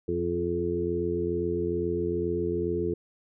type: harmonic tone with a mistuned harmonic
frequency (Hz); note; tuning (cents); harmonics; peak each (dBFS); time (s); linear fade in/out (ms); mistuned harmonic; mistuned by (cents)
87.31; F2; 0; 1 / 2 / 3 / 4 / 5; -35 / -35 / -37 / -29 / -30; 0.08-2.94; 5; 5; -20
effects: none